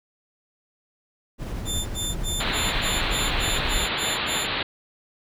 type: noise with tremolo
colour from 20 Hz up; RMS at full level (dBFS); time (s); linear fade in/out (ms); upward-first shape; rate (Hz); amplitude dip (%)
brown; -27; 1.38-3.88; 50; triangle; 11; 35
type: tone bursts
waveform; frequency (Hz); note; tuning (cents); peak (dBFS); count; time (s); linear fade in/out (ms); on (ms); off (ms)
20% pulse; 3554; A7; +17; -21; 10; 1.65-4.47; 50; 210; 80
type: low-pass noise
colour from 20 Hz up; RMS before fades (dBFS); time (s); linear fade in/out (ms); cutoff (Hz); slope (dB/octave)
white; -27; 2.4-4.63; 5; 4200; 96
effects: none